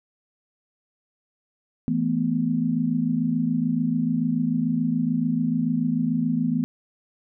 sine chord, E suspended fourth, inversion none, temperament equal, 164.81 / 220 / 246.9 Hz, E3 / A3 / B3, 0 / 0 / 0 cents, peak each -26 / -26 / -23 dBFS, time 1.88-6.64 s, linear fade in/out 0 ms, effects none

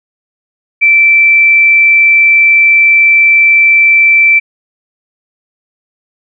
sine tone, 2333 Hz, D7, 12 cents flat, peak -3 dBFS, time 0.81-4.4 s, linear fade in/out 20 ms, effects none

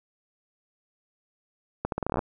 accelerating click train, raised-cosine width 1 ms, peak -13 dBFS, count 12, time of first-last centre 1.85-2.192 s, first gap 72 ms, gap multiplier 0.81, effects none

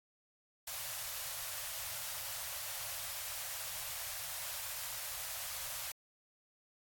white band-stop noise, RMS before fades -42 dBFS, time 0.67-5.92 s, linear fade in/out 5 ms, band 140 to 520 Hz, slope 96 dB/octave, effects AAC 64 kbps

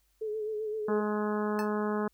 sine tone with vibrato, 430 Hz, A4, 40 cents flat, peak -31 dBFS, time 0.21-1.01 s, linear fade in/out 10 ms, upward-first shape sine, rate 7.7 Hz, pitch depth 42 cents each way
harmonic tone, 210.4 Hz, G#3, 23 cents sharp, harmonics 1 / 2 / 3 / 4 / 5 / 6 / 7 / 8, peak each -31 / -32 / -40 / -40 / -39 / -41 / -44 / -47 dBFS, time 0.88-2.08 s, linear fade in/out 5 ms
25% pulse tone with exponential decay, 870 Hz, A5, 20 cents flat, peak -28 dBFS, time 1.59-1.71 s, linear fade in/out 0 ms, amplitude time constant 24 ms
effects added 50 Hz sine -70 dBFS peak until 2.13 s + white hiss -73 dBFS RMS until 2.13 s

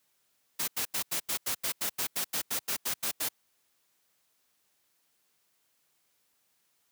white noise bursts, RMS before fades -31 dBFS, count 16, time 0.59-3.289 s, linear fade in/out 10 ms, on 89 ms, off 85 ms, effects white hiss -73 dBFS RMS until 6.91 s + high-pass 100 Hz 12 dB/octave

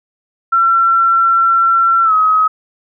sine tone with pitch glide, 1354 to 1270.6 Hz, E6 to D#6, +46 to +36 cents, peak -8 dBFS, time 0.52-2.48 s, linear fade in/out 10 ms, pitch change -110 cents, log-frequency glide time 2.04-2.13 s, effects none

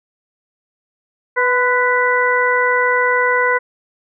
harmonic tone with a mistuned harmonic, 493.9 Hz, B4, in tune, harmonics 1 / 2 / 3 / 4, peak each -18 / -18 / -18 / -18 dBFS, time 1.36-3.59 s, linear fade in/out 20 ms, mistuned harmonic 2, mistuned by +35 cents, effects none

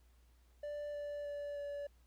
triangle tone with pitch steps, 587.3 / 582.9 / 578.5 / 574.2 Hz, D5 / D5 / D5 / D5, 0 / -13 / -26 / -39 cents, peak -38 dBFS, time 0.63-1.87 s, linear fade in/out 5 ms, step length 310 ms, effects added 60 Hz sine -64 dBFS peak until 2.06 s + pink hiss -75 dBFS RMS until 2.06 s

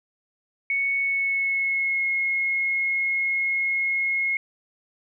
sine tone with pitch glide, 2217 to 2163 Hz, C#7 to C#7, 0 to -43 cents, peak -21 dBFS, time 0.7-4.37 s, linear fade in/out 2 ms, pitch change -43 cents, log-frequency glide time 0.97-2.06 s, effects none

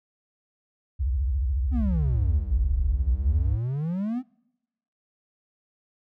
sine tone with vibrato, 65.6 Hz, C2, 5 cents sharp, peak -22 dBFS, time 0.99-3.57 s, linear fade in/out 20 ms, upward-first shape sine, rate 14 Hz, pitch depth 280 cents each way
triangle exponential two-way sweep, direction down then up, 266.1 to 36.71 to 266.1 Hz, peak -23 dBFS, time 1.71-4.23 s, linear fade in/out 50 ms, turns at 2.76 s
effects noise-tail reverb RT60 0.9 s tail -26 dB re dry

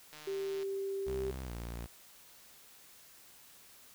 click train, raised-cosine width 0.2 ms, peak -33 dBFS, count 77, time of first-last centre 0.13-0.63 s, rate 152 Hz
sine tone, 391 Hz, G4, 4 cents flat, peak -34 dBFS, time 0.27-1.31 s, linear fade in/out 5 ms
sawtooth tone with pitch glide, 65.41 to 58.27 Hz, C2 to A#1, 0 to 0 cents, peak -36 dBFS, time 1.06-1.87 s, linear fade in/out 20 ms, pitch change -200 cents, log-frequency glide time 1.44-1.51 s
effects white hiss -58 dBFS RMS until 3.94 s

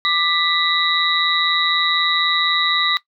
sine tone cluster, 1183 / 1978 / 3784 / 3948 Hz, D6 / B6 / A#7 / B7, +12 / +2 / +25 / -1 cents, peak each -21 dBFS, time 0.05-2.97 s, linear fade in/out 0 ms, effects noise-tail reverb RT60 0.1 s tail -18 dB re dry

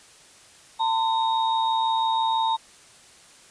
sine tone cluster, 897 / 1023 / 3731 Hz, A5 / C6 / A#7, +33 / -39 / +1 cents, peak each -21 / -30 / -30 dBFS, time 0.79-2.57 s, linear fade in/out 20 ms, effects white hiss -51 dBFS RMS until 3.5 s + resampled to 22050 Hz

